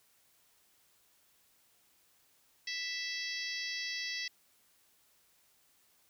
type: harmonic tone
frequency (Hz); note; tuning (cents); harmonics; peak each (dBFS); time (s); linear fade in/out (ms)
659.3; E5; 0; 3 / 4 / 5 / 6 / 7 / 8 / 9; -40 / -45 / -46 / -46 / -43 / -43 / -49; 2.67-4.28; 5
effects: white hiss -69 dBFS RMS until 6.09 s